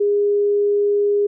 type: tone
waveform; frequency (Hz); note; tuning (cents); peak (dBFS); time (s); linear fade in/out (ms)
sine; 409.2; G#4; -26; -14; 0-1.27; 10
effects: none